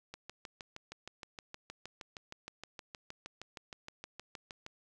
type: click train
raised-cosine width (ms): 0.2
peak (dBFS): -27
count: 30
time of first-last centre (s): 0.14-4.664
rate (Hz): 6.41
effects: none